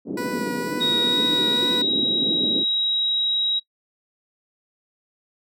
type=band-pass noise; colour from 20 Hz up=pink; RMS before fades=-28 dBFS; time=0.05-2.65 s; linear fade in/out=50 ms; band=220 to 380 Hz; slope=24 dB/octave
type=tone with vibrato; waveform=15% pulse; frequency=489.2 Hz; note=B4; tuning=16 cents flat; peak=-22 dBFS; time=0.17-1.82 s; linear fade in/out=5 ms; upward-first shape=triangle; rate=2.1 Hz; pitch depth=21 cents each way
type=tone with pitch glide; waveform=sine; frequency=3778 to 3833 Hz; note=A#7 to A#7; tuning=+22 to +47 cents; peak=-19 dBFS; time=0.8-3.6 s; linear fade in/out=20 ms; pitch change=+25 cents; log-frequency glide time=0.9-1.99 s
effects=noise-tail reverb RT60 0.1 s tail -20 dB re dry